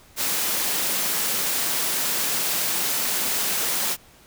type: high-pass noise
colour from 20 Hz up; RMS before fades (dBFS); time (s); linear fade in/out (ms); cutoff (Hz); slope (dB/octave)
white; -24; 0.16-3.97; 50; 140; 24
effects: pink hiss -52 dBFS RMS until 4.26 s